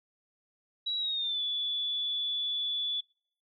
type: tone with pitch glide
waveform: sine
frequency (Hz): 3892 to 3447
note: B7 to A7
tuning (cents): -26 to -36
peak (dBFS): -29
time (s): 0.86-3.01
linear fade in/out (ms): 10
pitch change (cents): -210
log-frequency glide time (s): 0.98-1.42
effects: noise-tail reverb RT60 0.6 s tail -26 dB re dry